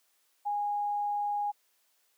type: tone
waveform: sine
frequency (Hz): 823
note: G#5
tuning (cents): -16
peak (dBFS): -28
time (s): 0.45-1.52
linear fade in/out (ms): 20
effects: white hiss -71 dBFS RMS until 2.17 s + high-pass 400 Hz 12 dB/octave